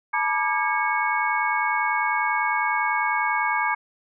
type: tone cluster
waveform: sine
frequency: 869 / 959 / 1187 / 1628 / 2209 Hz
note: A5 / A#5 / D6 / G#6 / C#7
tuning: -22 / +49 / +18 / -35 / -7 cents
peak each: -27 dBFS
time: 0.13-3.75 s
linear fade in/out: 10 ms
effects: none